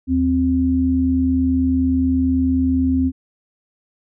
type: tone pair together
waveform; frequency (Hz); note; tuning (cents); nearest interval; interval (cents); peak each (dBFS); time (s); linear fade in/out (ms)
sine; 77.44 / 261.6; D#2 / C4; -8 / 0; octave + major sixth; 2108; -21 / -15; 0.07-3.12; 50
effects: none